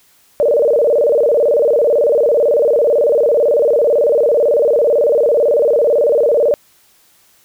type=tone with vibrato; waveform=sine; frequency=523.3 Hz; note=C5; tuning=in tune; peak=-9 dBFS; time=0.4-6.54 s; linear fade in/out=0 ms; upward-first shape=square; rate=18 Hz; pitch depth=200 cents each way; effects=white hiss -52 dBFS RMS until 7.44 s